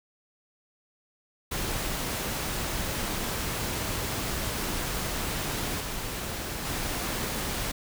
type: noise with level steps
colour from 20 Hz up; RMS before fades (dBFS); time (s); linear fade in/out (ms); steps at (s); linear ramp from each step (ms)
pink; -31 / -34 / -31; 1.51-7.72; 10; 5.8 / 6.65; 5
effects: none